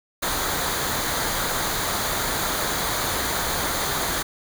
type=noise with comb filter; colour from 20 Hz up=pink; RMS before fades=-25 dBFS; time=0.22-4.23 s; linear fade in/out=10 ms; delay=0.37 ms; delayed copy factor=-0.55; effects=none